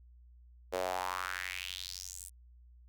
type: tone with high-pass filter sweep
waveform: sawtooth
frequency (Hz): 91.8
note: F#2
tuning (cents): -13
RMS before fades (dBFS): -39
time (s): 0.72-2.3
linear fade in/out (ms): 20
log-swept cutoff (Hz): 490 to 9400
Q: 3.6
effects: added 60 Hz sine -55 dBFS peak until 2.88 s